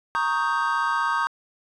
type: chord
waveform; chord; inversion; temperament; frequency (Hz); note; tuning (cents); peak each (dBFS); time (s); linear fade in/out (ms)
triangle; Eb dominant seventh; second; equal; 932.3 / 1108.7 / 1244.5 / 1568; Bb5 / Db6 / Eb6 / G6; 0 / 0 / 0 / 0; -25; 0.15-1.27; 0
effects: resampled to 24000 Hz